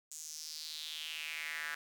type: tone with high-pass filter sweep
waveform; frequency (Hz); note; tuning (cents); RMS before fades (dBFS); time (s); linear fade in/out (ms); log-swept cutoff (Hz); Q
square; 77.78; D#2; 0; -43; 0.11-1.75; 5; 7200 to 1600; 4.1
effects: none